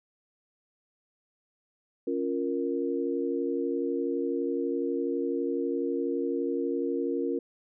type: chord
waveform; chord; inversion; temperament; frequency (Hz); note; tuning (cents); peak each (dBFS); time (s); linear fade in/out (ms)
sine; Bb minor; first; equal; 277.2 / 349.2 / 466.2; Db4 / F4 / Bb4; 0 / 0 / 0; -31; 2.07-7.39; 5
effects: none